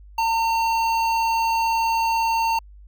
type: tone with notch filter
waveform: square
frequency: 909 Hz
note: A#5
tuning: 44 cents flat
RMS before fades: -21 dBFS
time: 0.18-2.59 s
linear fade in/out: 5 ms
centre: 9900 Hz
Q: 0.62
effects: added 50 Hz sine -42 dBFS peak until 2.87 s